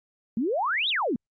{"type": "exponential two-way sweep", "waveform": "sine", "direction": "up then down", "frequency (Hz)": [207.7, 3951, 207.7], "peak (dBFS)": -23, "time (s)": [0.37, 1.16], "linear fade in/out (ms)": 2, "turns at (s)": 0.89, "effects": ["Opus 48 kbps"]}